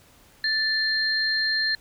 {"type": "tone pair together", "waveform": "sine", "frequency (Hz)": [1760, 4186], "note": ["A6", "C8"], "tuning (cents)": [0, 0], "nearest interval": "octave + minor third", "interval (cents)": 1500, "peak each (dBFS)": -24, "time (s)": [0.44, 1.75], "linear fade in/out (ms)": 2, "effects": ["pink hiss -55 dBFS RMS until 1.8 s"]}